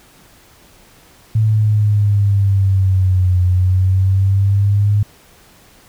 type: exponential two-way sweep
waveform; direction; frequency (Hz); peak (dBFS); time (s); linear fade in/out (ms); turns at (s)
sine; down then up; 110 to 90.1 to 103.9; -10; 1.35-5.03; 5; 3.42
effects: pink hiss -47 dBFS RMS until 5.88 s